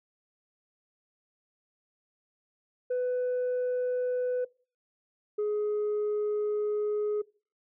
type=tone pair in turn; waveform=sine; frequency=498.8 / 419.4 Hz; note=B4 / G#4; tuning=+17 / +17 cents; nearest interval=minor third; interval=300 cents; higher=first; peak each=-24 dBFS; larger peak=neither; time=2.9-4.45 / 5.38-7.22 s; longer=second; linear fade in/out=10 ms; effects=noise-tail reverb RT60 0.4 s tail -24 dB re dry + tanh soft clip ceiling -25 dBFS